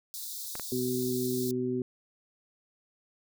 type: high-pass noise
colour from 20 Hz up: white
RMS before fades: -39 dBFS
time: 0.14-1.51 s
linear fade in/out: 0 ms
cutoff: 3600 Hz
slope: 96 dB/octave
type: clicks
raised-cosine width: 0.5 ms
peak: -23 dBFS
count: 2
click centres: 0.554 / 0.597 s
type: harmonic tone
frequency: 125.8 Hz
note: B2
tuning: 32 cents sharp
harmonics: 1 / 2 / 3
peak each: -38 / -31 / -31 dBFS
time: 0.72-1.82 s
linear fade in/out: 2 ms
effects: none